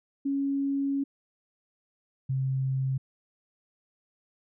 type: tone pair in turn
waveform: sine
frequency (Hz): 277.2 / 132.84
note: C#4 / C3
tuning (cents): 0 / +27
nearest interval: octave + minor second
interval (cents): 1273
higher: first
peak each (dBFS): -25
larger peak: neither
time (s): 0.25-1.04 / 2.29-2.98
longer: first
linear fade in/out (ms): 10
effects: none